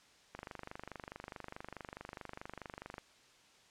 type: click train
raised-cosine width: 0.5 ms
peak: -29 dBFS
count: 66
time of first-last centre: 0.35-2.982 s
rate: 24.7 Hz
effects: white hiss -64 dBFS RMS until 3.7 s + low-pass 6000 Hz 12 dB/octave